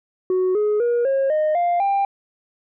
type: tone with pitch steps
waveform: sine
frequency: 370.1 / 420.3 / 477.2 / 541.9 / 615.3 / 698.7 / 793.3 Hz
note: F#4 / G#4 / A#4 / C#5 / D#5 / F5 / G5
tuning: 0 / +21 / +41 / -39 / -19 / +1 / +20 cents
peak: -14 dBFS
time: 0.3-2.05 s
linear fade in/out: 2 ms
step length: 250 ms
effects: tanh soft clip ceiling -15 dBFS